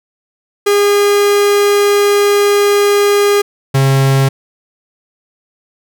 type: tone pair in turn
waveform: 45% pulse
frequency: 407.6 / 135.43 Hz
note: G#4 / C#3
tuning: -32 / -40 cents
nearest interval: octave + perfect fifth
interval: 1908 cents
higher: first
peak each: -8 dBFS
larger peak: neither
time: 0.66-3.42 / 3.74-4.29 s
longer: first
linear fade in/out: 10 ms
effects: none